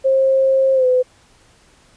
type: tone with pitch glide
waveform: sine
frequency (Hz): 533 to 506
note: C5 to B4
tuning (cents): +32 to +42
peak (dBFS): -11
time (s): 0.04-1.03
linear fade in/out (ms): 20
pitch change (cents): -90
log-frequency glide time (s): 0.74-0.86
effects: pink hiss -52 dBFS RMS until 1.96 s + resampled to 22050 Hz